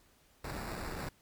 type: noise with sample-and-hold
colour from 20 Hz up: pink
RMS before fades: -40 dBFS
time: 0.44-1.09 s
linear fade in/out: 5 ms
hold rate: 3150 Hz
effects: pink hiss -66 dBFS RMS until 1.21 s + MP3 96 kbps